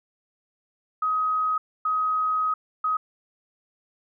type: tone bursts at uneven times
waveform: sine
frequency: 1262 Hz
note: D#6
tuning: 24 cents sharp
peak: -21 dBFS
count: 3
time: 1.02-1.58 / 1.85-2.54 / 2.84-2.97 s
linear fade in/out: 5 ms
effects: none